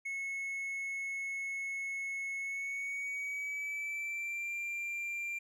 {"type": "tone with pitch glide", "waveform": "triangle", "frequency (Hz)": [2190, 2374], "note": ["C#7", "D7"], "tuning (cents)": [-22, 18], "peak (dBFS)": -34, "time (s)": [0.05, 5.39], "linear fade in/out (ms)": 10, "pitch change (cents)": 140, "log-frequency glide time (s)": [2.39, 4.53], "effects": []}